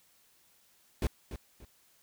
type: noise with echo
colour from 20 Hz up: brown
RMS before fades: -29 dBFS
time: 1.02-1.07 s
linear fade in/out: 2 ms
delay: 290 ms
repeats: 2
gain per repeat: -11 dB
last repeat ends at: 1.65 s
effects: white hiss -66 dBFS RMS until 2.02 s